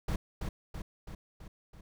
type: noise with echo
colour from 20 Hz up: brown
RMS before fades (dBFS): -31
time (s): 0.08-0.16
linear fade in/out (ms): 5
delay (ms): 330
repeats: 5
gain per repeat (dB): -4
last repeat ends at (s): 1.81
effects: none